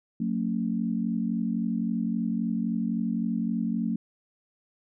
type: tone cluster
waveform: sine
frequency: 183.2 / 226.9 / 278.8 Hz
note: F#3 / A#3 / C#4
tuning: -17 / -47 / +10 cents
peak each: -30 / -27 / -34 dBFS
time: 0.2-3.96 s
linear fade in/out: 5 ms
effects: none